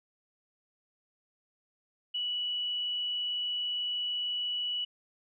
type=tone with frequency modulation; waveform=sine; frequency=2946 Hz; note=F#7; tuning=8 cents flat; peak=-30 dBFS; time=2.14-4.85 s; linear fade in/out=10 ms; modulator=26.3 Hz; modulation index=0.39; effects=none